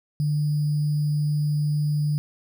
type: tone with sample-and-hold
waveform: sine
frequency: 148.9 Hz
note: D3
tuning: 24 cents sharp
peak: -20 dBFS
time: 0.2-2.18 s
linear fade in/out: 0 ms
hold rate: 4900 Hz
effects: none